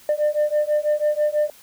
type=beating tone pair; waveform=sine; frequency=596 / 602.1 Hz; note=D5 / D5; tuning=+25 / +43 cents; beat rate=6.1 Hz; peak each=-19 dBFS; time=0.09-1.5 s; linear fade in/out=2 ms; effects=tanh soft clip ceiling -14 dBFS + white hiss -49 dBFS RMS until 1.62 s